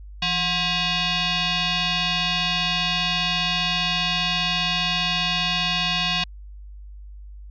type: tone with frequency modulation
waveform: sine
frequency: 169.2 Hz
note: E3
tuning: 45 cents sharp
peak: -20 dBFS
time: 0.22-6.24 s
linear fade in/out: 5 ms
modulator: 895 Hz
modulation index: 4.6
effects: added 50 Hz sine -37 dBFS peak until 7.5 s